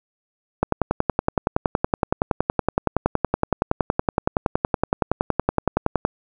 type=click train; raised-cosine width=1 ms; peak=-3 dBFS; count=59; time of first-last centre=0.63-6.051 s; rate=10.7 Hz; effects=none